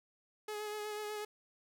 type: tone with vibrato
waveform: sawtooth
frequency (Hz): 421.8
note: G#4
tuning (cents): +27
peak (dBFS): -35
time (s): 0.48-1.25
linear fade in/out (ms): 5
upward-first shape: sine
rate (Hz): 8.1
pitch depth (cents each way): 21
effects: none